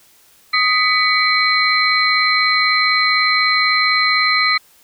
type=tone cluster; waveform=sine; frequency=1249 / 1986 / 2249 / 4102 Hz; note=D#6 / B6 / C#7 / C8; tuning=+6 / +9 / +24 / -35 cents; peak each=-18 dBFS; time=0.53-4.58 s; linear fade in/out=10 ms; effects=white hiss -51 dBFS RMS until 4.83 s